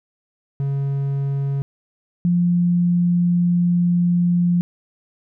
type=tone pair in turn; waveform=triangle / sine; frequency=138.8 / 174.88 Hz; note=C#3 / F3; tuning=+3 / +3 cents; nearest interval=major third; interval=400 cents; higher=second; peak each=-17 / -14 dBFS; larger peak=second; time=0.6-1.62 / 2.25-4.61 s; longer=second; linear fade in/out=0 ms; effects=none